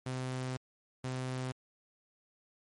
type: tone bursts at uneven times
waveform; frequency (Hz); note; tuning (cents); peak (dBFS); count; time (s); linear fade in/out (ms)
sawtooth; 128.6; C3; -30; -31; 2; 0.06-0.57 / 1.04-1.52; 5
effects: MP3 48 kbps